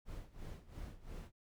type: noise with tremolo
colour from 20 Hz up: brown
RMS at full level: -45 dBFS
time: 0.05-1.32 s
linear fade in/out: 50 ms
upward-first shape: sine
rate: 2.9 Hz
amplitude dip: 85%
effects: none